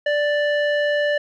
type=tone with low-pass filter; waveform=square; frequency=587.3 Hz; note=D5; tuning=in tune; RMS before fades=-20 dBFS; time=0.06-1.18 s; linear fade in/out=5 ms; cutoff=2300 Hz; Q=2.2; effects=none